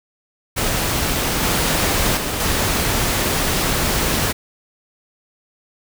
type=noise with level steps; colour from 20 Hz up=pink; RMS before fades=-20 / -18 / -23 / -19 dBFS; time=0.56-4.33 s; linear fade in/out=20 ms; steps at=1.43 / 2.17 / 2.4 s; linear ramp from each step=2 ms; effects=none